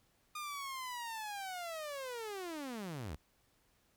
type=linear sweep; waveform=sawtooth; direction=down; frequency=1224 to 61.74 Hz; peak=-37 dBFS; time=0.35-3.16 s; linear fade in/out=5 ms; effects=pink hiss -73 dBFS RMS until 3.96 s